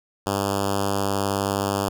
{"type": "tone with notch filter", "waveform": "5% pulse", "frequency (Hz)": 99.3, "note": "G2", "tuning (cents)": 23, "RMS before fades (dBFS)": -24, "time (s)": [0.26, 1.89], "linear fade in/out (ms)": 10, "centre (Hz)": 2200, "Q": 1.1, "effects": []}